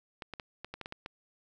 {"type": "clicks", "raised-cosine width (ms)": 0.3, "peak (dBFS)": -24, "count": 9, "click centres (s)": [0.222, 0.337, 0.398, 0.646, 0.74, 0.813, 0.859, 0.924, 1.061], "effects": []}